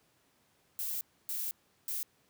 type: noise bursts at uneven times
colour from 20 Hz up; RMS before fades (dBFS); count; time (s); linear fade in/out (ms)
violet; -36; 3; 0.79-1.01 / 1.29-1.51 / 1.88-2.03; 0
effects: pink hiss -70 dBFS RMS until 2.29 s + high-pass 100 Hz 12 dB/octave